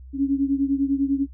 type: beating tone pair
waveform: sine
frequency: 273.5 / 283.5 Hz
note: C#4 / C#4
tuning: -23 / +39 cents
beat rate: 10 Hz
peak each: -20 / -23 dBFS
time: 0.13-1.27 s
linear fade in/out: 50 ms
effects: noise-tail reverb RT60 0.1 s tail -17 dB re dry + added 64 Hz sine -39 dBFS peak until 1.33 s